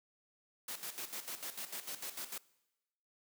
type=noise with tremolo; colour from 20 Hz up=white; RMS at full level=-42 dBFS; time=0.68-2.38 s; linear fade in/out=5 ms; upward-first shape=square; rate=6.7 Hz; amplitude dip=70%; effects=noise-tail reverb RT60 1.0 s tail -22 dB re dry + high-pass 200 Hz 12 dB/octave